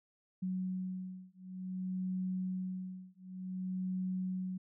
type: beating tone pair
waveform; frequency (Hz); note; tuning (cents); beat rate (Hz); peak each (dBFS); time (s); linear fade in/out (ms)
sine; 185.1 / 185.65; F#3 / F#3; +1 / +6; 0.55; -39 / -39; 0.42-4.58; 10
effects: none